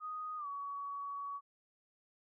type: tone with pitch glide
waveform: sine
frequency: 1244.5 to 1128.1 Hz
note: D#6 to C#6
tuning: 0 to +30 cents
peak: -39 dBFS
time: 0-1.41 s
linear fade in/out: 50 ms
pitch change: -170 cents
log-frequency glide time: 0.37-0.47 s
effects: none